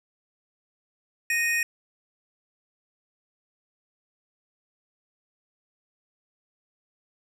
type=tone pair together; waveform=square; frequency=1860.4 / 2489 Hz; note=A#6 / D#7; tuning=-4 / 0 cents; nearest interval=perfect fourth; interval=504 cents; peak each=-26 / -26 dBFS; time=1.3-1.63 s; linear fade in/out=2 ms; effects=low-pass 12000 Hz 12 dB/octave + 9-bit